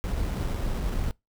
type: noise with sample-and-hold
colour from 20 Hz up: brown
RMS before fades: -28 dBFS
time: 0.04-1.11 s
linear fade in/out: 0 ms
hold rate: 4410 Hz
effects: noise-tail reverb RT60 0.2 s tail -24 dB re dry